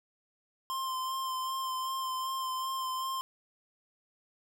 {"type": "tone with vibrato", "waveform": "square", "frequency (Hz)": 1046.5, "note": "C6", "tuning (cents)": 0, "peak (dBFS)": -33, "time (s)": [0.7, 3.21], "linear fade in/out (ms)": 0, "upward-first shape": "sine", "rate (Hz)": 2.6, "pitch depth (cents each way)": 21, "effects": []}